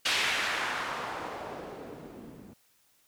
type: noise with low-pass filter sweep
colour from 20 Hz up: blue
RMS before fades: -34 dBFS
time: 0.05-2.54 s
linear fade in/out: 10 ms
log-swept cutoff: 3100 to 200 Hz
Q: 1.2
effects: white hiss -67 dBFS RMS until 3.07 s